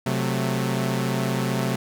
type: chord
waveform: sawtooth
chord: F# diminished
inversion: second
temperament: equal with one note detuned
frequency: 131.49 / 185 / 220 Hz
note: C3 / F#3 / A3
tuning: +9 / 0 / 0 cents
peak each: -21 / -24 / -24 dBFS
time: 0.06-1.76 s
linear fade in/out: 5 ms
effects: none

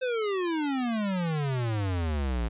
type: exponential sweep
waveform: square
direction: down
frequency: 523.3 to 54.8 Hz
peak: -27 dBFS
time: 0.01-2.49 s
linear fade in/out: 20 ms
effects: resampled to 8000 Hz

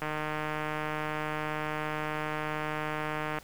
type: click train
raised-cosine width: 0.5 ms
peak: -18 dBFS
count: 516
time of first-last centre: 0.02-3.386 s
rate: 153 Hz
effects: pink hiss -53 dBFS RMS until 3.43 s

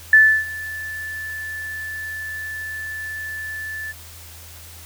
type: tone with ADSR envelope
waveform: sine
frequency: 1749 Hz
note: A6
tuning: 11 cents flat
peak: -6 dBFS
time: 0.13-3.93 s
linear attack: 3 ms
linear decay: 310 ms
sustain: -21 dB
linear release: 25 ms
effects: added 83 Hz sine -42 dBFS peak until 4.85 s + white hiss -42 dBFS RMS until 4.85 s

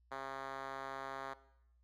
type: tone with band-pass filter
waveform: 5% pulse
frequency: 135 Hz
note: C#3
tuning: 45 cents flat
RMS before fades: -44 dBFS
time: 0.11-1.34 s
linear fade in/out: 10 ms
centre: 970 Hz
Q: 0.82
effects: noise-tail reverb RT60 0.8 s tail -18 dB re dry + added 60 Hz sine -67 dBFS peak until 1.83 s

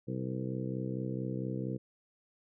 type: harmonic tone with a mistuned harmonic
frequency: 64.4 Hz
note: C2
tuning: 27 cents flat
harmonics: 2 / 3 / 4 / 5 / 6 / 7 / 8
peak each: -37 / -39 / -43 / -41 / -47 / -44 / -46 dBFS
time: 0.07-1.78 s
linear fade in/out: 20 ms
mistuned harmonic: 8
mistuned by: -34 cents
effects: none

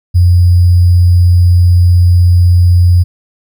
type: tone with sample-and-hold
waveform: sine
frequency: 88.4 Hz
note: F2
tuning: 22 cents sharp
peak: -3 dBFS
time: 0.14-3.04 s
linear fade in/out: 20 ms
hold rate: 4900 Hz
effects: none

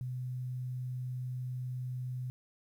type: tone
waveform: sine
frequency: 126.5 Hz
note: B2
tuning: 42 cents sharp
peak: -35 dBFS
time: 0.01-2.3 s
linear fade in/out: 0 ms
effects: 11-bit

